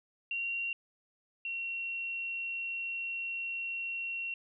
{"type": "tone pair in turn", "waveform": "sine", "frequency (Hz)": [2754, 2733], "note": ["F7", "F7"], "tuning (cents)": [-25, -38], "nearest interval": "unison", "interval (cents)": 13, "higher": "first", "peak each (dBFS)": [-32, -34], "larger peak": "first", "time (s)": [[0.31, 0.73], [1.45, 4.34]], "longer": "second", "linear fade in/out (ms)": 2, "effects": []}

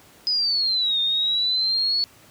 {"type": "exponential two-way sweep", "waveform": "sine", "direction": "down then up", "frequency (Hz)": [5040, 3642, 4429], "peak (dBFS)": -19, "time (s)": [0.27, 2.04], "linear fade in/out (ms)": 0, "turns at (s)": 1, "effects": ["pink hiss -51 dBFS RMS until 2.3 s", "high-pass 80 Hz 12 dB/octave"]}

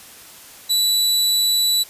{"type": "tone", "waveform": "sawtooth", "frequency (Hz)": 3951, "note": "B7", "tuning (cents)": 0, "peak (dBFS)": -12, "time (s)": [0.69, 1.84], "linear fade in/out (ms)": 20, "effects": ["white hiss -42 dBFS RMS until 1.89 s", "resampled to 32000 Hz"]}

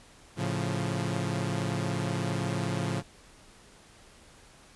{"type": "chord", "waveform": "sawtooth", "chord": "A augmented", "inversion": "none", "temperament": "equal", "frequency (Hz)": [110, 138.59, 174.61], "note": ["A2", "C#3", "E#3"], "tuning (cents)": [0, 0, 0], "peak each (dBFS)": -29, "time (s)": [0.36, 3.03], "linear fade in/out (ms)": 50, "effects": ["pink hiss -55 dBFS RMS until 4.75 s", "resampled to 24000 Hz"]}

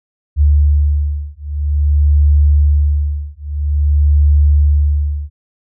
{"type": "beating tone pair", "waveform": "sine", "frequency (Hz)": [73, 73.5], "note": ["D2", "D2"], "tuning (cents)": [-10, 2], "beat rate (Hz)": 0.5, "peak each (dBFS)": -12, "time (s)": [0.36, 5.3], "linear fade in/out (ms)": 50, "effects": []}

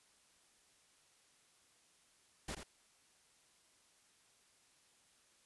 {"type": "noise with echo", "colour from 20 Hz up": "pink", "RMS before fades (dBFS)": -43, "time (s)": [2.48, 2.55], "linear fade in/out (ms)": 5, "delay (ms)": 84, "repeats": 1, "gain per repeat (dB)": -7, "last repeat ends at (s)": 2.634, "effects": ["white hiss -70 dBFS RMS until 5.45 s", "resampled to 24000 Hz"]}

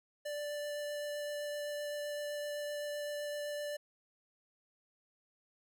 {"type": "tone with vibrato", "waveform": "square", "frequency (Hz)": 587.3, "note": "D5", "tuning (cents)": 0, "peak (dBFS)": -38, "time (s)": [0.25, 3.77], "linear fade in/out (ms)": 10, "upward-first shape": "triangle", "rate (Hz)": 7.8, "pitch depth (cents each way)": 9, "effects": []}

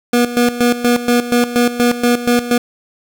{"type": "tone with tremolo", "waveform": "25% pulse", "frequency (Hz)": 241.4, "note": "B3", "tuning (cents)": -39, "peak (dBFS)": -6, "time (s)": [0.13, 2.58], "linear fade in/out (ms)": 5, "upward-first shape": "square", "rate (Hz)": 4.2, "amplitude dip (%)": 75, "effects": []}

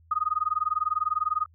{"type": "tone with tremolo", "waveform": "sine", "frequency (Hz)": 1244.5, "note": "D#6", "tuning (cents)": 0, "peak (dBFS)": -20, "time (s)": [0.11, 1.46], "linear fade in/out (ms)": 5, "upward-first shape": "sine", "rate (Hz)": 20, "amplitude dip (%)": 100, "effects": ["added 82 Hz sine -55 dBFS peak until 1.54 s"]}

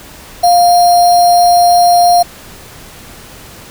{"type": "tone with sample-and-hold", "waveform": "sine", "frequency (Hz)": 703, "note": "F5", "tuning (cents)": 11, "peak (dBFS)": -4, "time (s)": [0.43, 2.23], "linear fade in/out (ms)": 10, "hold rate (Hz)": 4900, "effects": ["pink hiss -34 dBFS RMS until 3.7 s"]}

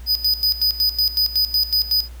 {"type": "tone with tremolo", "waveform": "square", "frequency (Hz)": 4978, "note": "D#8", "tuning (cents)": 0, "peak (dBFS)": -15, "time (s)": [0.06, 2.09], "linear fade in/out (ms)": 50, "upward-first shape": "square", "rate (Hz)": 5.4, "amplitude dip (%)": 80, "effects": ["added 60 Hz sine -33 dBFS peak until 2.2 s", "pink hiss -49 dBFS RMS until 2.2 s"]}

